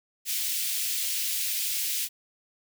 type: high-pass noise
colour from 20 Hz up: white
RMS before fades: -29 dBFS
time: 0.25-2.09 s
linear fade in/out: 50 ms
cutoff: 2300 Hz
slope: 24 dB/octave
effects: none